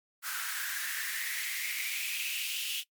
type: noise with high-pass filter sweep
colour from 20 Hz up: white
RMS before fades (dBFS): -35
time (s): 0.22-2.84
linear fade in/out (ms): 50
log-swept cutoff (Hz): 1400 to 3000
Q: 5.9
effects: noise-tail reverb RT60 0.1 s tail -21 dB re dry + MP3 96 kbps